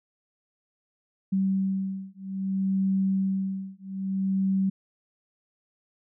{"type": "beating tone pair", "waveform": "sine", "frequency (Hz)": [192, 192.61], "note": ["G3", "G3"], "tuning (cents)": [-36, -30], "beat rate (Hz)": 0.61, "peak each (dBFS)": -27, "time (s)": [1.32, 4.7], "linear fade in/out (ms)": 10, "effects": []}